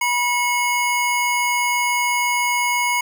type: tone pair together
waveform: square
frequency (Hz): 971 / 2183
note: B5 / C#7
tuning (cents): -30 / -27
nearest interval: octave + major second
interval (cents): 1403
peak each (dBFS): -21 / -21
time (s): 0.01-3.01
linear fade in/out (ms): 5
effects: none